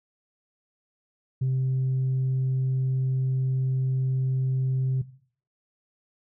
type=tone; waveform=sine; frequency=130.81 Hz; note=C3; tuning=in tune; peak=-20 dBFS; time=1.41-5.02 s; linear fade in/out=10 ms; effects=noise-tail reverb RT60 0.5 s tail -17 dB re dry + tanh soft clip ceiling -20 dBFS